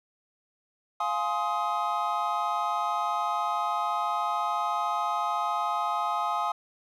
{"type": "chord", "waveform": "triangle", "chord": "F minor seventh", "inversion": "none", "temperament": "just", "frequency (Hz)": [698.5, 838.1, 1047.7, 1257.2], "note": ["F5", "Ab5", "C6", "Eb6"], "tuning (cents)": [0, 16, 2, 18], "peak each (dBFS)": [-31, -29, -31, -28], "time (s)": [1, 6.52], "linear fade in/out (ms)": 5, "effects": []}